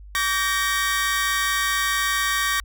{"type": "chord", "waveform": "sawtooth", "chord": "G minor", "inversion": "second", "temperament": "equal with one note detuned", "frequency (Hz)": [1145.8, 1568, 1864.7], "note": ["D6", "G6", "Bb6"], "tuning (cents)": [-43, 0, 0], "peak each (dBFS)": [-21, -24, -20], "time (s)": [0.15, 2.6], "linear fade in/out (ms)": 0, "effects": ["added 50 Hz sine -39 dBFS peak until 2.64 s"]}